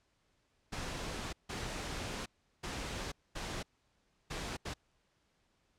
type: noise bursts at uneven times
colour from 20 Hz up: pink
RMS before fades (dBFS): -40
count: 6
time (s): 0.72-1.33 / 1.49-2.26 / 2.63-3.12 / 3.35-3.63 / 4.3-4.57 / 4.65-4.74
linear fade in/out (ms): 10
effects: pink hiss -75 dBFS RMS until 5.78 s + low-pass 7000 Hz 12 dB/octave